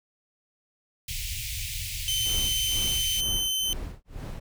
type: band-stop noise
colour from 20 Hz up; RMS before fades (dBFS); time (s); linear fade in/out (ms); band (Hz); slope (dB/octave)
pink; -33; 1.08-3.21; 5; 120 to 2200; 48
type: tone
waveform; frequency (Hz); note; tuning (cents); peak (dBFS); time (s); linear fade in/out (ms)
sawtooth; 3069; G7; -37; -22; 2.08-3.73; 0
type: noise with tremolo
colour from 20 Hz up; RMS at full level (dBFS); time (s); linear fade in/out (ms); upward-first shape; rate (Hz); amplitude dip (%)
brown; -33; 2.25-4.4; 10; sine; 2.1; 100
effects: none